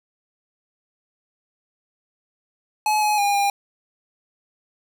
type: tone with pitch steps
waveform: square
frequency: 852 / 843 / 811 / 804 Hz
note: G#5 / G#5 / G#5 / G5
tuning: +44 / +26 / -41 / +44 cents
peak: -18 dBFS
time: 2.86-3.5 s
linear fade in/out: 2 ms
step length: 160 ms
effects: none